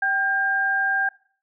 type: tone pair together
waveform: sine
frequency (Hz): 775.1 / 1603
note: G5 / G6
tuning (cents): -20 / +38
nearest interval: octave + minor second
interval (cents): 1258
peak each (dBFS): -26 / -20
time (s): 0.02-1.09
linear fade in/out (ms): 5
effects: noise-tail reverb RT60 0.5 s tail -21 dB re dry